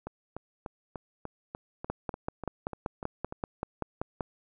two click trains, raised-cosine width 1 ms, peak -23 / -17 dBFS, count 12 / 13, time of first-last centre 0.07-3.324 / 1.9-4.208 s, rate 3.38 / 5.2 Hz, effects none

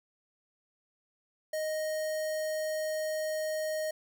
square tone with notch filter, 622.3 Hz, D#5, in tune, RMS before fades -33 dBFS, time 1.53-3.91 s, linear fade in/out 5 ms, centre 2800 Hz, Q 1.5, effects 12-bit

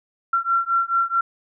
sine beating tone pair, 1361 / 1365.6 Hz, F6 / F6, -45 / -39 cents, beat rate 4.6 Hz, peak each -21 dBFS, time 0.33-1.21 s, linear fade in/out 5 ms, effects none

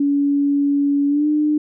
sine tone with pitch glide, 283.9 to 300.8 Hz, C#4 to D4, +41 to +42 cents, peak -14 dBFS, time 0-1.58 s, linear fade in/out 5 ms, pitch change +101 cents, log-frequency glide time 1.08-1.27 s, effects none

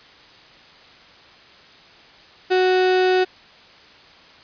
35% pulse tone, 370 Hz, F#4, in tune, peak -13 dBFS, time 2.5-3.25 s, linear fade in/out 20 ms, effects white hiss -47 dBFS RMS until 4.43 s + resampled to 11025 Hz

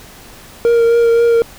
triangle tone with vibrato, 466.2 Hz, A#4, in tune, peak -6 dBFS, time 0.65-1.42 s, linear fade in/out 0 ms, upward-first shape triangle, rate 3.8 Hz, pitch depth 18 cents each way, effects pink hiss -38 dBFS RMS until 1.58 s

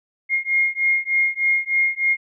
sine beating tone pair, 2136 / 2139.3 Hz, C7 / C7, +35 / +38 cents, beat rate 3.3 Hz, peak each -20 dBFS, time 0.29-2.17 s, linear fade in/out 50 ms, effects none

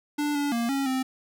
square tone with pitch steps, 293.9 / 287.5 / 233.9 / 274.5 / 260.9 Hz, D4 / D4 / A#3 / C#4 / C4, +1 / -37 / +6 / -17 / -5 cents, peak -25 dBFS, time 0.18-1.03 s, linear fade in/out 10 ms, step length 170 ms, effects none

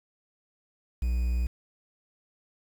triangle tone, 60.6 Hz, B1, 32 cents flat, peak -22 dBFS, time 1.02-1.47 s, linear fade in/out 5 ms, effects 8-bit

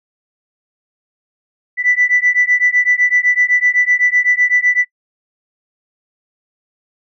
sine beating tone pair, 1975.5 / 1983.4 Hz, B6 / B6, 0 / +7 cents, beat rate 7.9 Hz, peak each -13 dBFS, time 1.77-4.85 s, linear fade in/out 50 ms, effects noise-tail reverb RT60 0.1 s tail -25 dB re dry + tanh soft clip ceiling -3 dBFS

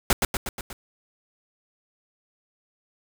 pink noise with echo, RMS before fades -18 dBFS, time 0.1-0.13 s, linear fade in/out 2 ms, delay 120 ms, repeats 5, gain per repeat -4 dB, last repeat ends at 0.73 s, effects none

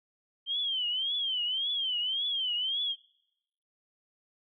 sine tone with vibrato, 3136 Hz, G7, in tune, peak -28 dBFS, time 0.46-2.96 s, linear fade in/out 50 ms, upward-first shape triangle, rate 1.8 Hz, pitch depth 170 cents each way, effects noise-tail reverb RT60 0.9 s tail -26 dB re dry

